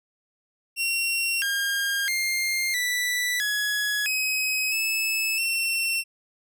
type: tone with pitch steps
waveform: sawtooth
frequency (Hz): 2737 / 1614 / 2114 / 1972 / 1682 / 2539 / 2610 / 2710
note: F7 / G#6 / C7 / B6 / G#6 / D#7 / E7 / E7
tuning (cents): -36 / -50 / +17 / -3 / +22 / +34 / -18 / +47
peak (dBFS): -20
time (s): 0.76-6.04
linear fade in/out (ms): 50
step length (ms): 660
effects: none